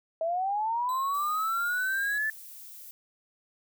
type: linear sweep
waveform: sine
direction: up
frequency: 639 to 1760 Hz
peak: -26 dBFS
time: 0.21-2.3 s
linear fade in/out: 2 ms
type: tone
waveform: 15% pulse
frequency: 3951 Hz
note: B7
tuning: in tune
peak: -36 dBFS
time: 0.89-2.18 s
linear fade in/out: 0 ms
type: noise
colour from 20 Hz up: violet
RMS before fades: -46 dBFS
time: 1.14-2.91 s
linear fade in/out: 0 ms
effects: none